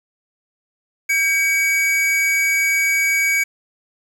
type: tone pair together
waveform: square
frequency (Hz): 1603 / 2267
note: G6 / C#7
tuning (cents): +38 / +38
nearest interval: tritone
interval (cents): 600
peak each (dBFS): -26 / -16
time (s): 1.09-3.44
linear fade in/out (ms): 10
effects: low-pass 12000 Hz 12 dB/octave + 7-bit